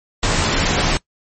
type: noise with comb filter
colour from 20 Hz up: pink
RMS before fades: -17 dBFS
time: 0.23-0.97 s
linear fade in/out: 2 ms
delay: 16 ms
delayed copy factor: -0.55
effects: noise-tail reverb RT60 0.1 s tail -21 dB re dry + MP3 32 kbps